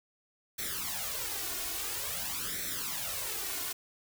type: noise with flanger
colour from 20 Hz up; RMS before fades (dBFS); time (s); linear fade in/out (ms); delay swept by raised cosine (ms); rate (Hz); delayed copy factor
white; -36; 0.58-3.73; 10; 0.51 to 2.81; 0.49; +0.8
effects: none